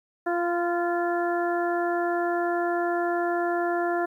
harmonic tone with a mistuned harmonic, 346.8 Hz, F4, 12 cents flat, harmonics 1 / 2 / 3 / 4 / 5, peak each -26 / -27 / -36 / -33 / -35 dBFS, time 0.26-4.06 s, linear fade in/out 10 ms, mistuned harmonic 3, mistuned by -16 cents, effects 10-bit

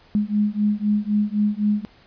sine beating tone pair, 206.7 / 210.6 Hz, G#3 / G#3, -8 / +24 cents, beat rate 3.9 Hz, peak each -21 dBFS, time 0.15-1.85 s, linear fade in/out 0 ms, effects pink hiss -53 dBFS RMS until 2.06 s + resampled to 11025 Hz

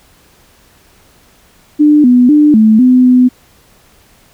sine tone with pitch steps, 298.5 / 247.2 / 298.3 / 218 / 252.8 / 251.1 Hz, D4 / B3 / D4 / A3 / B3 / B3, +28 / +2 / +27 / -16 / +41 / +29 cents, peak -3 dBFS, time 1.79-3.29 s, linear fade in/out 20 ms, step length 250 ms, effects pink hiss -47 dBFS RMS until 4.33 s

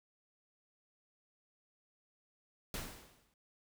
pink noise with exponential decay, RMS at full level -39 dBFS, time 2.74-3.34 s, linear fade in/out 2 ms, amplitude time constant 130 ms, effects none

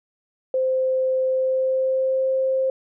sine tone with pitch glide, 520 to 527 Hz, C5 to C5, -11 to +12 cents, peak -18 dBFS, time 0.54-2.7 s, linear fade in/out 2 ms, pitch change +23 cents, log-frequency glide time 1.27-2.3 s, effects none

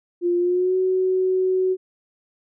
sine tone with pitch glide, 350 to 373 Hz, F4 to F#4, +4 to +14 cents, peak -17 dBFS, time 0.21-1.77 s, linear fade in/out 50 ms, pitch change +110 cents, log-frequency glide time 0.38-0.76 s, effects none

